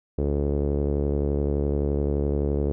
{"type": "tone with low-pass filter", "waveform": "sawtooth", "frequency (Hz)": 71.7, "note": "D2", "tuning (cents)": -41, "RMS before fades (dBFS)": -24, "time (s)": [0.18, 2.72], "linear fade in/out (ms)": 0, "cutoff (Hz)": 440, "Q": 3.4, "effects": []}